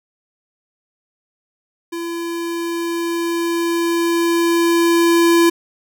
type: tone with level ramp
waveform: square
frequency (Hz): 338.3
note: E4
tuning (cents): +45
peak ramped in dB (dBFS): -24 to -10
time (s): 1.92-5.5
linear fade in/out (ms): 10
effects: none